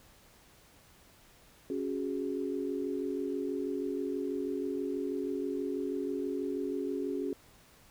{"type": "chord", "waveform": "sine", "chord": "C# suspended fourth", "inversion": "none", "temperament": "just", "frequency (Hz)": [277.2, 369.6, 415.8], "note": ["C#4", "F#4", "G#4"], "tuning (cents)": [0, -2, 2], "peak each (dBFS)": [-35, -36, -37], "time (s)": [1.7, 7.33], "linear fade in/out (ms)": 2, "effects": ["pink hiss -60 dBFS RMS until 7.9 s"]}